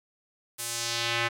square tone with band-pass filter sweep, 117.4 Hz, A#2, 13 cents sharp, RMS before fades -30 dBFS, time 0.58-1.29 s, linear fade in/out 20 ms, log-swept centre 11000 to 2000 Hz, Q 1.3, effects none

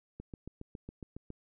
click train, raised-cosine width 3 ms, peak -30 dBFS, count 9, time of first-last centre 0.2-1.303 s, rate 7.25 Hz, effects none

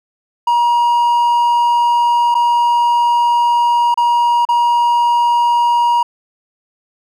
triangle tone with dropouts, 952 Hz, A#5, 36 cents sharp, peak -8 dBFS, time 0.47-6.03 s, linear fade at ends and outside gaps 5 ms, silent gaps 2.344-2.35 / 3.943-3.974 / 4.452-4.488 s, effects none

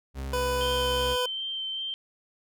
40% pulse tone with pitch glide, 67 to 66.35 Hz, C2 to C2, +42 to +25 cents, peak -31 dBFS, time 0.14-1.17 s, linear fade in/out 50 ms, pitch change -17 cents, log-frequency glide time 0.42-0.92 s
25% pulse tone, 497.9 Hz, B4, 14 cents sharp, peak -22 dBFS, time 0.33-1.26 s, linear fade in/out 5 ms
sine tone with vibrato, 3124 Hz, G7, 7 cents flat, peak -30 dBFS, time 0.61-1.94 s, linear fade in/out 0 ms, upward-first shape sine, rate 2.6 Hz, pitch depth 14 cents each way
effects none

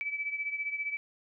sine beating tone pair, 2300 / 2315 Hz, D7 / D7, -37 / -25 cents, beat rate 15 Hz, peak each -33 / -38 dBFS, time 0.01-0.97 s, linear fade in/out 0 ms, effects none

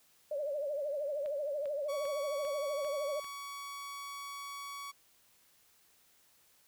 sine tone with vibrato, 579 Hz, D5, 25 cents flat, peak -33 dBFS, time 0.31-3.2 s, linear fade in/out 5 ms, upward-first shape triangle, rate 13 Hz, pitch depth 120 cents each way
click train, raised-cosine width 0.3 ms, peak -36 dBFS, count 6, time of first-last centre 1.26-3.244 s, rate 2.52 Hz
sawtooth tone, 1125 Hz, C#6, 25 cents sharp, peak -38 dBFS, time 1.88-4.92 s, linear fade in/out 20 ms
effects white hiss -67 dBFS RMS until 6.67 s

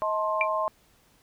sine chord, A diminished, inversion second, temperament just, 633.6 / 880 / 1056 Hz, Eb5 / A5 / C6, +31 / 0 / +16 cents, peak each -28 / -33 / -27 dBFS, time 0.02-0.68 s, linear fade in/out 0 ms
sine tone with exponential decay, 2356 Hz, D7, 5 cents sharp, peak -17 dBFS, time 0.41-0.48 s, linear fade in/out 1 ms, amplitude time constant 15 ms
effects pink hiss -62 dBFS RMS until 1.22 s

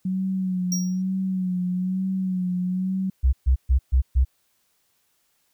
sine tone with vibrato, 185 Hz, F#3, in tune, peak -22 dBFS, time 0.05-3.1 s, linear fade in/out 5 ms, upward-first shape sine, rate 1.1 Hz, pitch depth 45 cents each way
square tone with exponential decay, 5660 Hz, F8, 22 cents sharp, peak -23 dBFS, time 0.72-1.02 s, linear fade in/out 2 ms, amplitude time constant 65 ms
sine tone bursts, 64.8 Hz, C2, 16 cents flat, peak -14 dBFS, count 5, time 3.23-4.25 s, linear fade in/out 20 ms, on 100 ms, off 130 ms
effects white hiss -68 dBFS RMS until 5.53 s

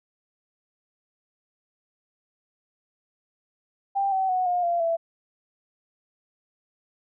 sine tone with pitch steps, 790 / 763.5 / 737.9 / 713.2 / 689.3 / 666.2 Hz, G5 / G5 / F#5 / F5 / F5 / E5, +13 / -46 / -5 / +36 / -23 / +18 cents, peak -21 dBFS, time 3.95-4.97 s, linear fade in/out 20 ms, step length 170 ms, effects none

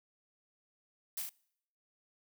blue noise with echo, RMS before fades -38 dBFS, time 1.17-1.22 s, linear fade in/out 5 ms, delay 37 ms, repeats 2, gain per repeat -3 dB, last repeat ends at 1.294 s, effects noise-tail reverb RT60 0.7 s tail -25 dB re dry

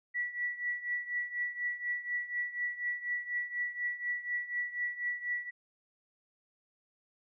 sine tone with tremolo, 1949 Hz, B6, 23 cents flat, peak -29 dBFS, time 0.14-5.51 s, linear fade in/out 20 ms, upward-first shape triangle, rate 4.1 Hz, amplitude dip 85%, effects none

